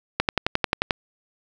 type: click train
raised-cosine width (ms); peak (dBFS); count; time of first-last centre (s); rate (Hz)
0.3; -3; 9; 0.2-0.908; 11.3
effects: none